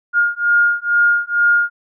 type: beating tone pair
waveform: sine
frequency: 1418 / 1420.2 Hz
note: F6 / F6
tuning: +26 / +29 cents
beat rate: 2.2 Hz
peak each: -15 dBFS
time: 0.13-1.7 s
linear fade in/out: 50 ms
effects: none